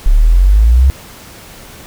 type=exponential sweep; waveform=sine; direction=up; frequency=33.97 to 68.7 Hz; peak=-4 dBFS; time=0.06-0.9 s; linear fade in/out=0 ms; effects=pink hiss -35 dBFS RMS until 1.86 s